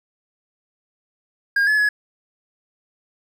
triangle tone with pitch steps, 1620 / 1712 / 1689 Hz, G#6 / A6 / G#6, -43 / -48 / +29 cents, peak -13 dBFS, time 1.56-1.89 s, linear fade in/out 5 ms, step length 110 ms, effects none

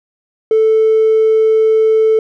sine tone with hard clipping, 440 Hz, A4, in tune, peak -8 dBFS, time 0.51-2.19 s, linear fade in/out 2 ms, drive 1 dB, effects none

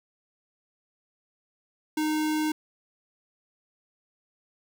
square tone, 308.2 Hz, D#4, 16 cents flat, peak -25 dBFS, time 1.97-2.52 s, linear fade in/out 5 ms, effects 10-bit

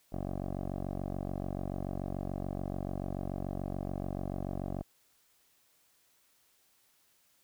10% pulse tone with low-pass filter, 46.92 Hz, F#1, 25 cents sharp, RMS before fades -37 dBFS, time 0.12-4.83 s, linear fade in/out 10 ms, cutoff 630 Hz, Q 1.9, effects white hiss -69 dBFS RMS until 7.43 s

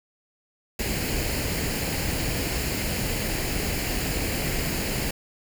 pink noise with comb filter, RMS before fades -27 dBFS, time 0.79-5.11 s, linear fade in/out 5 ms, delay 0.42 ms, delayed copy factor +0.55, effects none

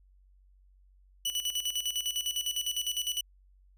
sawtooth tone with tremolo, 2960 Hz, F#7, in tune, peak -25 dBFS, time 1.25-3.21 s, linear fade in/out 5 ms, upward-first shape square, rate 9.9 Hz, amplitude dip 70%, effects added 47 Hz sine -58 dBFS peak until 3.77 s

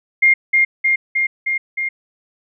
sine tone with echo, 2121 Hz, C7, 23 cents sharp, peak -8 dBFS, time 0.22-0.34 s, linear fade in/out 10 ms, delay 310 ms, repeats 5, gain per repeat -2 dB, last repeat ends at 1.89 s, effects none

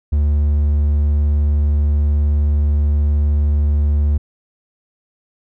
triangle tone, 73.42 Hz, D2, in tune, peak -10 dBFS, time 0.12-4.18 s, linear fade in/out 10 ms, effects none

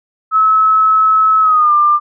sine tone with pitch glide, 1294 to 1193.5 Hz, E6 to D6, -32 to +28 cents, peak -7 dBFS, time 0.31-2 s, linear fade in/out 50 ms, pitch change -140 cents, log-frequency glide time 1.41-1.73 s, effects none

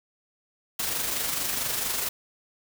white noise with amplitude modulation, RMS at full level -27 dBFS, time 0.79-2.09 s, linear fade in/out 5 ms, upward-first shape sine, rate 24.4 Hz, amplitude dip 40%, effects none

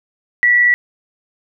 sine tone with amplitude modulation, 1948 Hz, B6, 24 cents flat, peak -7 dBFS, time 0.43-0.74 s, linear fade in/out 0 ms, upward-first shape sine, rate 118 Hz, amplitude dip 35%, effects none

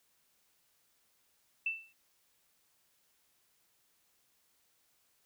sine tone with exponential decay, 2663 Hz, E7, 17 cents sharp, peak -28 dBFS, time 1.66-1.93 s, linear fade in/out 5 ms, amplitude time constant 58 ms, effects white hiss -73 dBFS RMS until 5.25 s

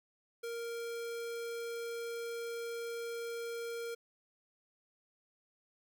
square tone, 466.2 Hz, A#4, in tune, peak -39 dBFS, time 0.43-3.95 s, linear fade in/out 10 ms, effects 12-bit

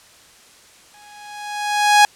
sawtooth tone with exponential growth, 830.6 Hz, G#5, in tune, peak -3 dBFS, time 0.94-2.05 s, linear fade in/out 1 ms, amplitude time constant 240 ms, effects white hiss -48 dBFS RMS until 2.15 s + low-pass 9000 Hz 12 dB/octave

